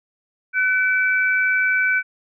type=tone pair together; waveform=sine; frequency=1508 / 2306 Hz; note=F#6 / D7; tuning=+32 / -32 cents; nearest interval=perfect fifth; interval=736 cents; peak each=-17 / -21 dBFS; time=0.53-2.03 s; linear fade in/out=50 ms; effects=none